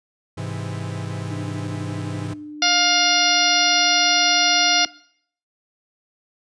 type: chord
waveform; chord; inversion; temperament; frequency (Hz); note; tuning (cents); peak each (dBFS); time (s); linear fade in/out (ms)
45% pulse; Ab augmented; none; equal; 103.83 / 130.81 / 164.81; Ab2 / C3 / E3; 0 / 0 / 0; -30 / -32 / -32; 0.37-2.34; 10
type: tone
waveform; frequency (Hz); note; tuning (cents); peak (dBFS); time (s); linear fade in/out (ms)
sine; 299.5; D4; +34; -31; 1.31-4.86; 2
type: harmonic tone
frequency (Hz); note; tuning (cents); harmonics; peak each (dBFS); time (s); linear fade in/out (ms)
706; F5; +19; 1 / 2 / 3 / 4 / 5 / 6 / 7 / 8; -23 / -23 / -23 / -23 / -23 / -23 / -23 / -23; 2.62-4.85; 2
effects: noise-tail reverb RT60 0.6 s tail -20 dB re dry + resampled to 22050 Hz

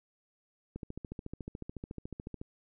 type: click train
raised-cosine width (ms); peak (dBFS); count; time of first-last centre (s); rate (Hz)
3; -27; 24; 0.76-2.415; 13.9
effects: none

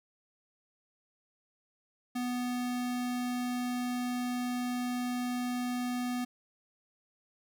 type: tone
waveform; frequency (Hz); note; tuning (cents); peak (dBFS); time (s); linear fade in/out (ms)
square; 246.9; B3; 0; -32; 2.15-6.25; 10
effects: none

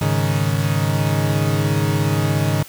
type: chord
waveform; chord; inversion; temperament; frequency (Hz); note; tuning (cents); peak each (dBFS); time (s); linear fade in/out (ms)
40% pulse; Ab suspended fourth; none; equal; 103.83 / 138.59 / 155.56; Ab2 / Db3 / Eb3; 0 / 0 / 0; -20; 0.01-2.63; 5
effects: white hiss -41 dBFS RMS until 2.68 s

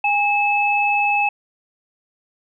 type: tone pair together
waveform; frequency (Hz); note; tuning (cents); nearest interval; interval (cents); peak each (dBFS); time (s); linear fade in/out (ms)
sine; 818.9 / 2600; G#5 / E7; -25 / -24; octave + minor sixth; 2001; -18; 0.04-1.29; 5
effects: none

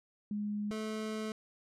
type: tone pair in turn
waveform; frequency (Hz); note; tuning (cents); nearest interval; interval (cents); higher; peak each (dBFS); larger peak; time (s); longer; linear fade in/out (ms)
sine / 25% pulse; 207.8 / 217.1; G#3 / A3; +1 / -23; minor second; 76; second; -33 / -32; second; 0.31-0.71 / 0.71-1.32; second; 2
effects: low-pass 9000 Hz 12 dB/octave

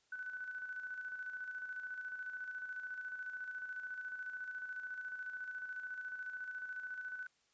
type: tone with tremolo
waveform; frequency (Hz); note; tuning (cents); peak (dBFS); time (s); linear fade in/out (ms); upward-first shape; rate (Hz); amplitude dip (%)
sine; 1500; F#6; +23; -40; 0.12-7.27; 5; square; 14; 45
effects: white hiss -75 dBFS RMS until 7.53 s + resampled to 16000 Hz

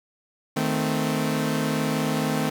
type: chord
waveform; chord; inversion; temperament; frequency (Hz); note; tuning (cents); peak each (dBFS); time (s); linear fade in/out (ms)
sawtooth; A diminished; second; equal with one note detuned; 155.56 / 220 / 259.1; Eb3 / A3 / C4; 0 / 0 / -17; -23; 0.56-2.5; 10
effects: 8-bit

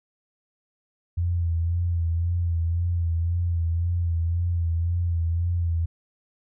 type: tone with vibrato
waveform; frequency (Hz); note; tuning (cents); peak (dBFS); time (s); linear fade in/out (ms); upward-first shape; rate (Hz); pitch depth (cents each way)
sine; 85.1; F2; -44; -21; 1.17-5.86; 10; sine; 1.9; 43
effects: none

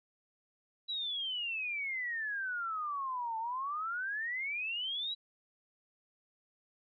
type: exponential two-way sweep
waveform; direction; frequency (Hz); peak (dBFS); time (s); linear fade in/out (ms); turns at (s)
sine; down then up; 3951 to 880 to 3951; -34; 0.88-5.15; 20; 3.38
effects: none

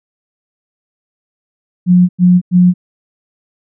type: tone bursts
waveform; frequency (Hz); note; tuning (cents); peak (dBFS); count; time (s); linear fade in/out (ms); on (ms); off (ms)
sine; 179.3; F3; +46; -4; 3; 1.86-2.74; 50; 230; 95
effects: none

